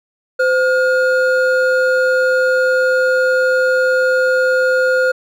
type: tone pair together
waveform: triangle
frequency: 515 / 1426.7 Hz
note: C5 / F6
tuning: -28 / +37 cents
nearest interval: octave + tritone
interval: 1765 cents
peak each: -11 / -14 dBFS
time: 0.39-5.12 s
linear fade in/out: 10 ms
effects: none